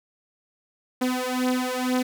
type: beating tone pair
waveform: sawtooth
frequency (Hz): 251.9 / 254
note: B3 / B3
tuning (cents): +34 / +49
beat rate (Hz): 2.1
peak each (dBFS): -22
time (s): 1.01-2.03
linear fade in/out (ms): 10
effects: none